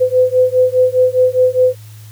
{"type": "beating tone pair", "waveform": "sine", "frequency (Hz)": [505, 509.9], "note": ["B4", "C5"], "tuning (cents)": [39, -45], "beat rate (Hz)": 4.9, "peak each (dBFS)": -12, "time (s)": [0, 1.75], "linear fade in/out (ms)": 20, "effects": ["added 107 Hz sine -33 dBFS peak until 2.11 s", "white hiss -45 dBFS RMS until 2.11 s"]}